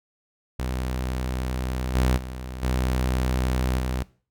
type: tone with level steps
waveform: sawtooth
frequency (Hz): 63.4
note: B1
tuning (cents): +46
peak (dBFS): -22 / -15 / -29 / -18 / -21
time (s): 0.59-4.03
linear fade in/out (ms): 5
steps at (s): 1.94 / 2.16 / 2.62 / 3.78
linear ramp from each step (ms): 20
effects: noise-tail reverb RT60 0.4 s tail -20 dB re dry